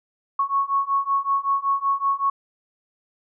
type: beating tone pair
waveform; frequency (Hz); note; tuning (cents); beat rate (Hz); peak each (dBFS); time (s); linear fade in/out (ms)
sine; 1102 / 1107.3; C#6 / C#6; -11 / -2; 5.3; -23 / -22; 0.39-2.3; 5
effects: none